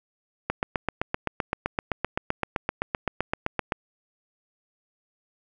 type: click train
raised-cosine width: 0.5 ms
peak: -9 dBFS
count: 26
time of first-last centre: 0.5-3.722 s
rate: 7.76 Hz
effects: none